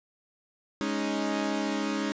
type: chord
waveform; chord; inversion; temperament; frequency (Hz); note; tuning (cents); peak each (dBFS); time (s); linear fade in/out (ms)
sawtooth; Ab suspended fourth; none; equal; 207.7 / 277.2 / 311.1; Ab3 / Db4 / Eb4; 0 / 0 / 0; -28; 0.81-2.12; 0
effects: resampled to 16000 Hz + 10-bit

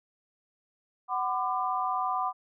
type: tone cluster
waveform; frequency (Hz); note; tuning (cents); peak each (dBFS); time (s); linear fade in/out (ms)
sine; 749 / 1007 / 1192; F#5 / B5 / D6; +21 / +33 / +25; -31; 1.08-2.33; 50
effects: none

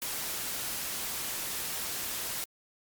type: noise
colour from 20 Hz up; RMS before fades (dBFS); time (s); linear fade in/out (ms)
white; -35; 0.02-2.44; 0
effects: Opus 48 kbps

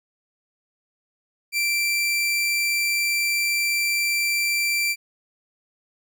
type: tone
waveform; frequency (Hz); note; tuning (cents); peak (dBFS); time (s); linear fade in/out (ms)
sawtooth; 2349; D7; 0; -17; 1.52-4.96; 50
effects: none

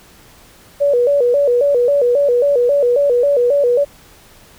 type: tone with vibrato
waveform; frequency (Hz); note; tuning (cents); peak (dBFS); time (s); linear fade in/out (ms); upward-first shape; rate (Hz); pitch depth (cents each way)
sine; 526; C5; +9; -10; 0.8-3.85; 20; square; 3.7; 140
effects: pink hiss -45 dBFS RMS until 4.58 s

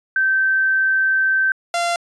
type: tone pair in turn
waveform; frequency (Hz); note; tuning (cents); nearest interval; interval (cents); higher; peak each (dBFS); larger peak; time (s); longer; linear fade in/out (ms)
sine / sawtooth; 1551 / 689.6; G6 / F5; -19 / -22; octave + major second; 1403; first; -14; neither; 0.16-1.52 / 1.74-1.96; first; 2
effects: resampled to 22050 Hz

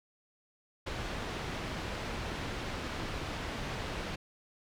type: low-pass noise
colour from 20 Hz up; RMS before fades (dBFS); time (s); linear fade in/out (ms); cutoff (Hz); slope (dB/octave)
pink; -38; 0.86-4.16; 10; 3900; 12
effects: none

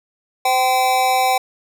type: tone with amplitude modulation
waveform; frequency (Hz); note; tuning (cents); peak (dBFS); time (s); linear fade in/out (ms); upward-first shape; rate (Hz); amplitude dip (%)
square; 771; G5; -29; -11; 0.45-1.38; 5; sine; 256; 80
effects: none

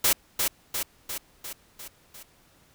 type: noise with echo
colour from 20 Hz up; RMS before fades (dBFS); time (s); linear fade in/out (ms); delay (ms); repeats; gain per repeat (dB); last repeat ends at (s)
white; -21; 0.04-0.13; 5; 350; 6; -4; 2.23
effects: pink hiss -60 dBFS RMS until 2.74 s

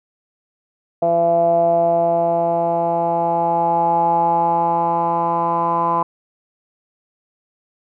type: tone with low-pass filter sweep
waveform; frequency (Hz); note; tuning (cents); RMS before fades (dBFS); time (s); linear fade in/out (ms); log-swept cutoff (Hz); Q
10% pulse; 169.1; E3; +44; -17; 1.02-6.03; 5; 650 to 1000; 8.3
effects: none

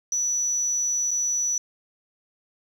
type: tone with dropouts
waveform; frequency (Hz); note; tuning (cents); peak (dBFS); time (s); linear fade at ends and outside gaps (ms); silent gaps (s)
sine; 5920; F#8; 0; -21; 0.12-1.58; 2; 1.109-1.113
effects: tanh soft clip ceiling -17 dBFS + 8-bit

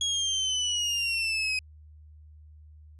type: exponential sweep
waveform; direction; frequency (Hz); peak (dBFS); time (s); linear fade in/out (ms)
30% pulse; down; 3322 to 2518; -23; 0.01-1.59; 2
effects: added 76 Hz sine -48 dBFS peak until 2.99 s + resampled to 24000 Hz

